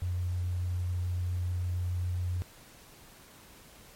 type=tone with tanh clipping; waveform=triangle; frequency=89.3 Hz; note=F2; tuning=39 cents sharp; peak=-28 dBFS; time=0.02-2.42 s; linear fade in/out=0 ms; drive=2 dB; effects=pink hiss -54 dBFS RMS until 3.95 s + MP3 64 kbps